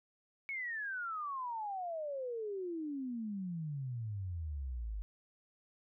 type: exponential sweep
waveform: sine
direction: down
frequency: 2233 to 49 Hz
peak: -37 dBFS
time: 0.49-5.02 s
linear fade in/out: 0 ms
effects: none